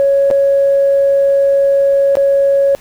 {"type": "tone with dropouts", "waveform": "sine", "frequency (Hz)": 554.4, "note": "C#5", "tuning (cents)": 0, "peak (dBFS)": -7, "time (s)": [0, 2.75], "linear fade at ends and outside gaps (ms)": 0, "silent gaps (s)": [[0.303, 0.311], [2.154, 2.17]], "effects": ["tanh soft clip ceiling -3 dBFS", "pink hiss -43 dBFS RMS until 2.8 s"]}